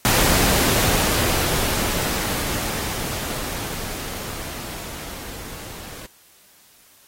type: noise with level ramp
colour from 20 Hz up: pink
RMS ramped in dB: -17 to -38 dBFS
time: 0.05-6.06 s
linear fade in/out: 0 ms
effects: white hiss -53 dBFS RMS until 7.07 s + AAC 48 kbps